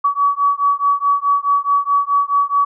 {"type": "beating tone pair", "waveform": "sine", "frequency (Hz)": [1134, 1138.7], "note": ["C#6", "C#6"], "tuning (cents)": [39, 46], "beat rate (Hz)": 4.7, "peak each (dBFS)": [-16, -16], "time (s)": [0.04, 2.65], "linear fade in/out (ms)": 10, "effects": []}